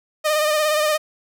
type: tone with vibrato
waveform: sawtooth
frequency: 610 Hz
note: D#5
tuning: 34 cents flat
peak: -13 dBFS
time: 0.24-0.98 s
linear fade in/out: 20 ms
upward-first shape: sine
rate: 17 Hz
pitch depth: 36 cents each way
effects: none